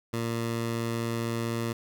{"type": "tone", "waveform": "15% pulse", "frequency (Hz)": 115.8, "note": "A#2", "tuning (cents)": -11, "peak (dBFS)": -22, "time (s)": [0.13, 1.73], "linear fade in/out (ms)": 5, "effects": []}